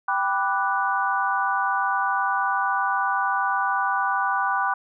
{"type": "chord", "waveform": "sine", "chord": "G major seventh", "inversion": "none", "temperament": "equal", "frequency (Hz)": [784, 987.8, 1174.7, 1480], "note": ["G5", "B5", "D6", "F#6"], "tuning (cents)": [0, 0, 0, 0], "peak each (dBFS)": -26, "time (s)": [0.08, 4.74], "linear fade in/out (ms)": 5, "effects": []}